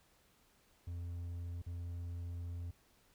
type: tone with dropouts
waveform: triangle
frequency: 86.4 Hz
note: F2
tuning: 18 cents flat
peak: -38 dBFS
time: 0.87-2.71 s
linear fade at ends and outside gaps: 5 ms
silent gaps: 1.619-1.664 s
effects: pink hiss -70 dBFS RMS until 3.14 s